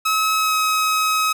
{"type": "tone with pitch glide", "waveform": "sawtooth", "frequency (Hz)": [1285, 1273.2], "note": ["E6", "D#6"], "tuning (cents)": [-45, 39], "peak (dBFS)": -13, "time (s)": [0.05, 1.33], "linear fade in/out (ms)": 10, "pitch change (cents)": -16, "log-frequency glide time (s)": [0.36, 0.56], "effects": []}